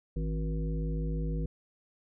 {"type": "harmonic tone with a mistuned harmonic", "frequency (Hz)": 53, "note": "G#1", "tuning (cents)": 36, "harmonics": [1, 3, 5, 7, 9], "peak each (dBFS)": [-31, -34, -42, -46, -44], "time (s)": [0.16, 1.46], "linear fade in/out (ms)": 5, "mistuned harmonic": 7, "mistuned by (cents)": -35, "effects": []}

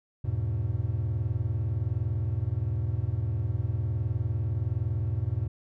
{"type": "chord", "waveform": "triangle", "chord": "E major", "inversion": "none", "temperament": "equal", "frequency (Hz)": [82.41, 103.83, 123.47], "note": ["E2", "G#2", "B2"], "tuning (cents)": [0, 0, 0], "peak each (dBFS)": [-31, -27, -29], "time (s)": [0.24, 5.48], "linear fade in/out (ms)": 10, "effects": []}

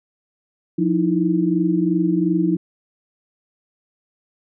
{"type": "tone cluster", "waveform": "sine", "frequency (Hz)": [176.2, 306.9, 329.7], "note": ["F3", "D#4", "E4"], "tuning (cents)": [16, -24, 0], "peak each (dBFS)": -20, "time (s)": [0.78, 2.57], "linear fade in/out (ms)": 10, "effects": []}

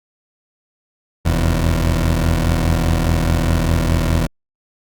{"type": "tone pair together", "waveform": "20% pulse", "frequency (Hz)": [43.44, 82], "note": ["F1", "E2"], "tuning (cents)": [-8, -9], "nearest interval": "major seventh", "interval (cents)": 1099, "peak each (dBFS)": -12, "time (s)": [1.25, 4.27], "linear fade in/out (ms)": 10, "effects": ["Opus 48 kbps"]}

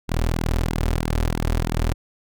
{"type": "tone with flanger", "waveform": "sawtooth", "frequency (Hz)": 40.53, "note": "E1", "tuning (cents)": -29, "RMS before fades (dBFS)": -22, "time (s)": [0.08, 1.94], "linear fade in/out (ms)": 20, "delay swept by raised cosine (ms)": [1.6, 6.5], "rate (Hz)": 3.1, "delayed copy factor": -0.7, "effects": []}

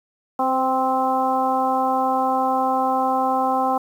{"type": "harmonic tone with a mistuned harmonic", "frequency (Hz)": 261.6, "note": "C4", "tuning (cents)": 0, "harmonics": [1, 2, 3, 4, 5], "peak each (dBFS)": [-26, -26, -20, -24, -29], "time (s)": [0.39, 3.78], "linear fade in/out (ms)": 5, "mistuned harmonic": 2, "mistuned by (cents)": -15, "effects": ["8-bit"]}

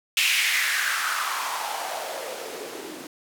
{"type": "noise with band-pass filter sweep", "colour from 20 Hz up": "blue", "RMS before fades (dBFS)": -27, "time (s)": [0.17, 3.07], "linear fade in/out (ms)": 2, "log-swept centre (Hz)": [2700, 290], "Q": 3.6, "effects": []}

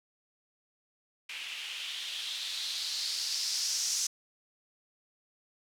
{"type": "noise with low-pass filter sweep", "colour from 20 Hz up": "violet", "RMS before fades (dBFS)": -35, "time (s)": [1.29, 4.07], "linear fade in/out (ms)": 5, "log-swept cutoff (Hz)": [2600, 6000], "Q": 3.5, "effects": []}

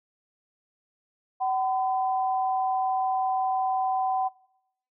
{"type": "tone pair together", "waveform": "sine", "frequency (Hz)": [759, 1013.7], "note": ["F#5", "B5"], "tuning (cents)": [44, 45], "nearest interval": "perfect fourth", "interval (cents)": 501, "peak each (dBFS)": [-24, -32], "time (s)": [1.4, 4.29], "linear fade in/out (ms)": 20, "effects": ["noise-tail reverb RT60 0.7 s tail -21 dB re dry"]}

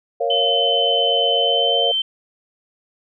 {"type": "chord", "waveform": "sine", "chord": "Bb minor", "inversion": "none", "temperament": "equal with one note detuned", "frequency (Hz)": [466.2, 554.4, 695.6], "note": ["Bb4", "Db5", "F5"], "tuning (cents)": [0, 0, -7], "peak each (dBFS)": -22, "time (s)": [0.2, 1.92], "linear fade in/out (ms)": 10}
{"type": "tone with pitch glide", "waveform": "sine", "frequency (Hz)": [3058, 3099], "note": ["G7", "G7"], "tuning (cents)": [-44, -21], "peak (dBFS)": -17, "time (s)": [0.3, 2.02], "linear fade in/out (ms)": 5, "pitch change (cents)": 23, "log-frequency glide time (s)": [1.38, 1.85]}
{"effects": []}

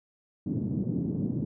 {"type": "band-pass noise", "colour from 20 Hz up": "white", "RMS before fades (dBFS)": -30, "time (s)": [0.46, 1.45], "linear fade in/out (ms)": 5, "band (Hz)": [110, 270], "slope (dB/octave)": 24, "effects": []}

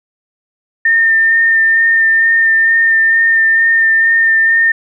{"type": "tone with vibrato", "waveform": "sine", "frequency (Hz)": 1811, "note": "A6", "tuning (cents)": 49, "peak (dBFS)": -7, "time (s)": [0.85, 4.72], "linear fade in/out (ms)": 5, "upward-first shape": "sine", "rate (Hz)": 2.2, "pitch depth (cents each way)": 13, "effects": []}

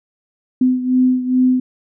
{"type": "beating tone pair", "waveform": "sine", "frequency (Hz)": [253.9, 256.3], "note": ["B3", "C4"], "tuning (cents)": [48, -36], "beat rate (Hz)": 2.4, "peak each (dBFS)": [-13, -18], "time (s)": [0.61, 1.6], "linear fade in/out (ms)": 5, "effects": []}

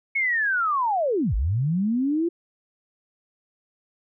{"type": "linear two-way sweep", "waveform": "sine", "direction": "down then up", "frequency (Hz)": [2217, 46.01, 349.2], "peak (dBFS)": -20, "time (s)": [0.15, 2.29], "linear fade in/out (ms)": 10, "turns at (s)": 1.35, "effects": []}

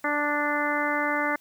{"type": "harmonic tone", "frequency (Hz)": 293.7, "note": "D4", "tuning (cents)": 0, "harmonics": [1, 2, 3, 4, 5, 6, 7], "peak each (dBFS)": [-31, -31, -31, -31, -31, -31, -31], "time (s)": [0.04, 1.36], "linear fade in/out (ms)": 5, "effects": ["white hiss -59 dBFS RMS until 1.4 s"]}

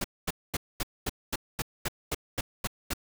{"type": "noise bursts", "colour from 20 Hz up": "pink", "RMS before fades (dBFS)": -30, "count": 12, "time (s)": [0.01, 2.936], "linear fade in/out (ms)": 5, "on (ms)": 33, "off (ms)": 230, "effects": []}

